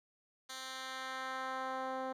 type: tone with band-pass filter sweep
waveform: 10% pulse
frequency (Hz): 261.6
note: C4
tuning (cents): 0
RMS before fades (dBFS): -41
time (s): 0.49-2.13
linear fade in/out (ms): 10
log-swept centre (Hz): 5000 to 520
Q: 0.84
effects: none